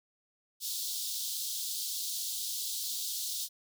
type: high-pass noise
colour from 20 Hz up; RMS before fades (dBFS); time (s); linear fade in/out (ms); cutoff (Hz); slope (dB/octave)
pink; -36; 0.6-3.49; 50; 3500; 48
effects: none